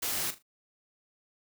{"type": "noise with echo", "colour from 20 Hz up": "white", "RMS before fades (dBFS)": -32, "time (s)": [0.02, 0.31], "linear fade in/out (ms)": 10, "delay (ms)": 39, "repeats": 3, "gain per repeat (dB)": -12, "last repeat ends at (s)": 0.427, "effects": []}